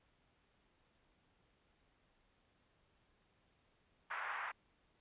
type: band-pass noise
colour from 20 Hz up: pink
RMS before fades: -43 dBFS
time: 4.1-4.52 s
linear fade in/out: 10 ms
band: 930 to 2000 Hz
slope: 24 dB/octave
effects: pink hiss -75 dBFS RMS until 5 s + resampled to 8000 Hz